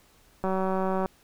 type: click train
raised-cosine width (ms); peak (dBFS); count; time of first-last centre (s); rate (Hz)
1; -15; 118; 0.44-1.059; 189
effects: pink hiss -60 dBFS RMS until 1.23 s